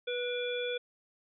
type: harmonic tone with a mistuned harmonic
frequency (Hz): 490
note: B4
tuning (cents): -14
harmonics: 1 / 3 / 5 / 7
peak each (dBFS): -33 / -42 / -41 / -39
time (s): 0.07-0.78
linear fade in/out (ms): 10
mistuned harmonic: 5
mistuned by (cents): -47
effects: none